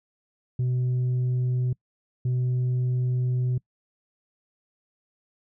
sine tone bursts at uneven times, 125.5 Hz, B2, 28 cents sharp, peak -19 dBFS, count 2, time 0.59-1.73 / 2.25-3.58 s, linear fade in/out 5 ms, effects noise-tail reverb RT60 0.1 s tail -26 dB re dry + tanh soft clip ceiling -21 dBFS

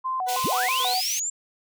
sine tone with vibrato, 880 Hz, A5, in tune, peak -24 dBFS, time 0.04-1.01 s, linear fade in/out 20 ms, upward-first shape square, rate 3.1 Hz, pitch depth 290 cents each way
20% pulse tone with tremolo, 494 Hz, B4, in tune, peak -29 dBFS, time 0.26-0.96 s, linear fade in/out 20 ms, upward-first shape square, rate 3.7 Hz, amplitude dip 70%
pink high-pass noise, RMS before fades -31 dBFS, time 0.28-1.2 s, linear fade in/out 10 ms, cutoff 2300 Hz, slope 48 dB/octave
sine linear sweep, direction up, 83.9 to 7490 Hz, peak -25 dBFS, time 0.44-1.3 s, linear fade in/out 5 ms
effects none

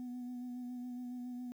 sine tone with vibrato, 246.9 Hz, B3, in tune, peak -38 dBFS, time 0-1.52 s, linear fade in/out 0 ms, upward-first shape sine, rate 7.2 Hz, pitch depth 21 cents each way, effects tanh soft clip ceiling -39 dBFS + 11-bit

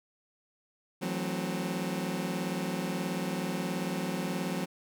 sawtooth chord, F# half-diminished seventh, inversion third, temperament just, 166.5 / 185 / 222 / 266.4 Hz, E3 / F#3 / A3 / C4, +18 / 0 / +16 / +31 cents, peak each -33 / -30 / -35 / -34 dBFS, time 1.01-4.66 s, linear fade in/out 20 ms, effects none

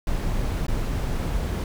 brown noise with dropouts, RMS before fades -25 dBFS, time 0.07-1.64 s, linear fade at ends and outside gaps 2 ms, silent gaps 0.667-0.682 s, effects none

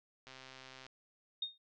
click train, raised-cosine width 0.2 ms, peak -34 dBFS, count 79, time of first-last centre 0.27-0.865 s, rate 131 Hz
sine tone with exponential decay, 3693 Hz, A#7, 17 cents flat, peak -31 dBFS, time 1.42-1.58 s, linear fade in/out 5 ms, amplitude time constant 33 ms
effects low-pass 6000 Hz 12 dB/octave

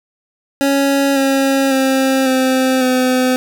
25% pulse tone with pitch steps, 277.2 / 271.5 / 265.9 / 260.4 / 255.1 Hz, C#4 / C#4 / C4 / C4 / C4, 0 / -36 / +28 / -8 / -44 cents, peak -8 dBFS, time 0.61-3.36 s, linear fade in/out 0 ms, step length 550 ms, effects none

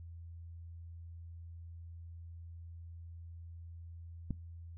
click, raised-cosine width 5 ms, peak -23 dBFS, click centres 4.307 s, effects noise-tail reverb RT60 0.2 s tail -20 dB re dry + added 84 Hz sine -46 dBFS peak until 4.77 s

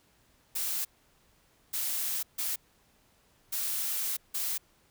blue noise bursts at uneven times, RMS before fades -32 dBFS, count 5, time 0.55-0.85 / 1.73-2.23 / 2.38-2.56 / 3.52-4.17 / 4.34-4.58 s, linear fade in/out 10 ms, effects pink hiss -66 dBFS RMS until 4.9 s

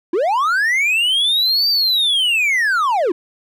triangle linear two-way sweep, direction up then down, 311.1 to 4699 to 311.1 Hz, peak -12 dBFS, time 0.13-3.12 s, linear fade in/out 5 ms, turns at 1.69 s, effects none

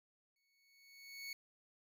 25% pulse tone with exponential growth, 2217 Hz, C#7, in tune, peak -39 dBFS, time 0.36-1.33 s, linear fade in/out 2 ms, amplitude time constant 210 ms, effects none

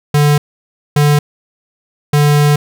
square tone bursts at uneven times, 146.83 Hz, D3, in tune, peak -8 dBFS, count 3, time 0.14-0.38 / 0.96-1.19 / 2.13-2.56 s, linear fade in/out 5 ms, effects none

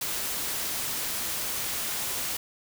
white noise, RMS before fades -31 dBFS, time 0.01-2.37 s, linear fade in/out 5 ms, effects none

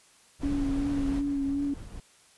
brown noise, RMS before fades -33 dBFS, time 0.39-1.23 s, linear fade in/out 50 ms
sine tone with vibrato, 280 Hz, C#4, 18 cents sharp, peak -26 dBFS, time 0.43-1.74 s, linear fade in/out 5 ms, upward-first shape triangle, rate 2.7 Hz, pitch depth 34 cents each way
brown noise with tremolo, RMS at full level -40 dBFS, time 0.96-2 s, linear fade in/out 2 ms, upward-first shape sine, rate 6.2 Hz, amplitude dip 35%
effects white hiss -59 dBFS RMS until 2.37 s + resampled to 24000 Hz

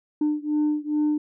sine beating tone pair, 299.2 / 301.6 Hz, D4 / D4, +32 / +46 cents, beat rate 2.4 Hz, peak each -22 / -23 dBFS, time 0.21-1.18 s, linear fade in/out 5 ms, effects tanh soft clip ceiling -17 dBFS

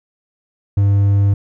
triangle tone, 100 Hz, G2, 35 cents sharp, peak -8 dBFS, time 0.77-1.34 s, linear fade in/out 5 ms, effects none

